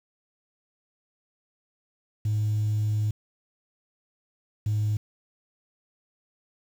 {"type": "tone pair in turn", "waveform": "sine", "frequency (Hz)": [106.5, 106.08], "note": ["G#2", "G#2"], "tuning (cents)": [44, 37], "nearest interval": "unison", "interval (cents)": 7, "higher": "first", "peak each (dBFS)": -21, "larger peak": "neither", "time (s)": [[2.25, 3.11], [4.66, 4.97]], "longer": "first", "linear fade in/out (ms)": 5, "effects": ["tanh soft clip ceiling -19 dBFS", "8-bit"]}